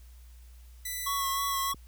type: tone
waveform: 5% pulse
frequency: 1988 Hz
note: B6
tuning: 11 cents sharp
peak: -23 dBFS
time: 0.85-1.72 s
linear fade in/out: 5 ms
type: tone with vibrato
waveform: square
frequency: 1100 Hz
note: C#6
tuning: 14 cents flat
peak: -30 dBFS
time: 1.06-1.74 s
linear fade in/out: 10 ms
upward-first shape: sine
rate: 3.2 Hz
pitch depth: 29 cents each way
type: click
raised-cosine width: 3 ms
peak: -33 dBFS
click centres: 1.745 s
effects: added 60 Hz sine -48 dBFS peak until 1.87 s + white hiss -63 dBFS RMS until 1.87 s